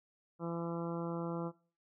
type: harmonic tone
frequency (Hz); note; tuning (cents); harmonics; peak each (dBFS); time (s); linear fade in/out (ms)
168.8; E3; +41; 1 / 2 / 3 / 4 / 5 / 6 / 7 / 8; -39 / -41 / -43 / -50 / -50 / -50 / -50 / -52; 0.39-1.52; 50
effects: noise-tail reverb RT60 0.4 s tail -20 dB re dry